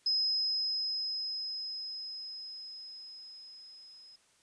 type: tone with level ramp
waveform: sine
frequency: 5090 Hz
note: D#8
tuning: 39 cents sharp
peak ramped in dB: -26 to -52 dBFS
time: 0.06-4.16 s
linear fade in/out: 5 ms
effects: white hiss -67 dBFS RMS until 4.42 s + resampled to 22050 Hz